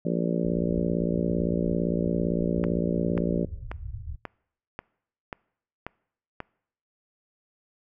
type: harmonic tone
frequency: 57.7 Hz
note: A#1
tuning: 17 cents flat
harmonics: 3 / 4 / 5 / 6 / 7 / 8 / 9 / 10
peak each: -27 / -30 / -33 / -33 / -34 / -35 / -37 / -35 dBFS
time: 0.05-3.45 s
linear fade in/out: 5 ms
type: low-pass noise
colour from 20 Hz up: white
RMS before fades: -37 dBFS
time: 0.43-4.16 s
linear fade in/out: 10 ms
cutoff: 110 Hz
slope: 48 dB/octave
type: click train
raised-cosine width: 0.5 ms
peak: -18 dBFS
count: 8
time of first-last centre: 2.64-6.403 s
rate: 1.86 Hz
effects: noise-tail reverb RT60 0.7 s tail -25 dB re dry